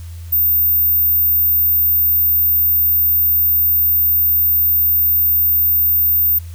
sine tone, 14570 Hz, A#9, 41 cents flat, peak -11 dBFS, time 0.32-6.39 s, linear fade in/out 10 ms, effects added 84 Hz sine -28 dBFS peak until 6.54 s + white hiss -46 dBFS RMS until 6.54 s

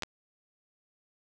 clicks, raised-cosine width 0.2 ms, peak -16 dBFS, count 2, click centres 0.023 / 0.034 s, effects none

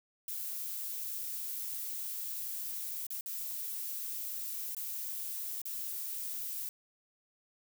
violet noise with dropouts, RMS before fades -39 dBFS, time 0.28-6.69 s, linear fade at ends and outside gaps 1 ms, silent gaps 3.067-3.104 / 3.21-3.26 / 4.748-4.767 / 5.617-5.654 s, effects none

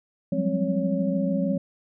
sine tone cluster, 177.2 / 190 / 203.3 / 265.9 / 560 Hz, F3 / F#3 / G#3 / C4 / C#5, +25 / +46 / -37 / +28 / +18 cents, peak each -28 / -28 / -28 / -28 / -29 dBFS, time 0.32-1.58 s, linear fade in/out 5 ms, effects none

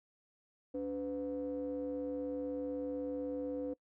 triangle ring-modulated tone, 108 Hz, A2, 32 cents flat, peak -30 dBFS, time 0.74-3.74 s, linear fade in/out 10 ms, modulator 394 Hz, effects noise-tail reverb RT60 0.1 s tail -23 dB re dry + tanh soft clip ceiling -26 dBFS

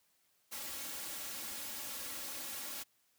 white noise with comb filter, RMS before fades -43 dBFS, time 0.51-2.84 s, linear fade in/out 20 ms, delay 3.6 ms, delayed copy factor +0.7, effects white hiss -74 dBFS RMS until 3.18 s + high-pass 60 Hz 12 dB/octave

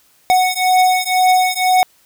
square beating tone pair, 738 / 740 Hz, F#5 / F#5, -5 / 0 cents, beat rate 2 Hz, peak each -15 dBFS, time 0.3-1.83 s, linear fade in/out 0 ms, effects white hiss -54 dBFS RMS until 2.05 s

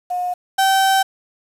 sine / 35% pulse tone pair in turn, 719 / 772.4 Hz, F#5 / G5, -50 / -26 cents, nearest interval minor second, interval 124 cents, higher second, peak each -19 / -11 dBFS, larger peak second, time 0.1-0.34 / 0.58-1.03 s, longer second, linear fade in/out 10 ms, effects resampled to 32000 Hz + 7-bit

